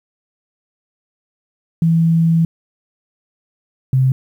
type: tone pair in turn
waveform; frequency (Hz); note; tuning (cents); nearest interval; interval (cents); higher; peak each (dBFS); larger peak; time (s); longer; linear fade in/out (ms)
sine; 164.81 / 131.07; E3 / C3; 0 / +3; major third; 397; first; -10; neither; 1.82-2.45 / 3.93-4.12; first; 2
effects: 8-bit